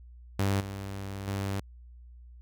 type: tone with level steps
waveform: sawtooth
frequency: 98.4 Hz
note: G2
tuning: 7 cents sharp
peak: -21 / -32 / -26 dBFS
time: 0.39-1.6 s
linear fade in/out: 5 ms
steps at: 0.6 / 1.27 s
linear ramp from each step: 10 ms
effects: added 60 Hz sine -47 dBFS peak until 2.41 s